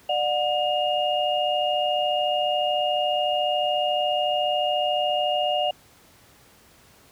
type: tone cluster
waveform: sine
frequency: 596 / 730 / 2839 Hz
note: D5 / F#5 / F7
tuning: +25 / -24 / +28 cents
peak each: -25 / -24 / -27 dBFS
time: 0.09-5.71 s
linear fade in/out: 5 ms
effects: pink hiss -54 dBFS RMS until 7.11 s + high-pass 60 Hz 12 dB/octave